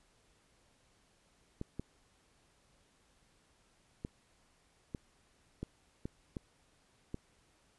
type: clicks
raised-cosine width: 3 ms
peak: -26 dBFS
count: 8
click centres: 1.614 / 1.796 / 4.049 / 4.948 / 5.63 / 6.055 / 6.368 / 7.144 s
effects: pink hiss -70 dBFS RMS until 7.78 s + resampled to 24000 Hz